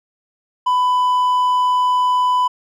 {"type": "tone with hard clipping", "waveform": "sine", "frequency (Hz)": 998, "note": "B5", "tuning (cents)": 18, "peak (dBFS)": -14, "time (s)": [0.66, 2.48], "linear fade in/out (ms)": 10, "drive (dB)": 3, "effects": []}